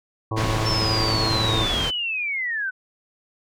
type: harmonic tone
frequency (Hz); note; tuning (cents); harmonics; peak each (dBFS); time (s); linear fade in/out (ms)
110; A2; 0; 1 / 3 / 4 / 5 / 6 / 7 / 8 / 9 / 10; -25 / -31 / -35 / -36 / -41 / -37 / -42 / -34 / -32; 0.31-1.65; 5
type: low-pass noise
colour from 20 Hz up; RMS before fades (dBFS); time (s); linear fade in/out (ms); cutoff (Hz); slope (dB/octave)
pink; -26; 0.36-1.91; 20; 5400; 12
type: linear sweep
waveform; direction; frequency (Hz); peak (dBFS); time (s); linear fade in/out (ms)
sine; down; 5440 to 1480; -23; 0.65-2.71; 20
effects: none